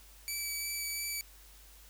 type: tone with vibrato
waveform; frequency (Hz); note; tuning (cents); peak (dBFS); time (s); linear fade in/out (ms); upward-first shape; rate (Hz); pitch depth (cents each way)
10% pulse; 2300; D7; -37; -26; 0.28-1.21; 0; sine; 2.9; 9
effects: added 50 Hz sine -56 dBFS peak until 1.89 s + white hiss -58 dBFS RMS until 1.89 s